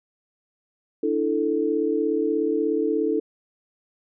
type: chord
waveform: sine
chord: D suspended second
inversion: none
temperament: just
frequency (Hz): 293.7 / 330.4 / 440.5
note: D4 / E4 / A4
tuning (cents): 0 / +4 / +2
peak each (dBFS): -26 / -25 / -23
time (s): 1.03-3.2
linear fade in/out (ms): 5
effects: none